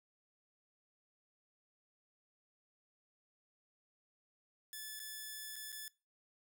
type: tone with dropouts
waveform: 5% pulse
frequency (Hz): 1733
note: A6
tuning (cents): -27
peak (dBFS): -34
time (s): 4.73-5.88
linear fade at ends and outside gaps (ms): 1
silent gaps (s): 4.994-5 / 5.558-5.563 / 5.72-5.726
effects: noise-tail reverb RT60 0.3 s tail -21 dB re dry